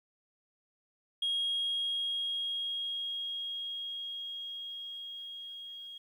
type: tone with level ramp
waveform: sine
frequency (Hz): 3273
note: G#7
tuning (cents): -26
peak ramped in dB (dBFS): -27 to -43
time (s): 1.22-5.98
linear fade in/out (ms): 5
effects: tanh soft clip ceiling -26 dBFS + 11-bit